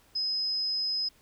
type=tone; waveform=sine; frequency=5070 Hz; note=D#8; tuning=32 cents sharp; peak=-27 dBFS; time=0.15-1.09 s; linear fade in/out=10 ms; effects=pink hiss -62 dBFS RMS until 1.21 s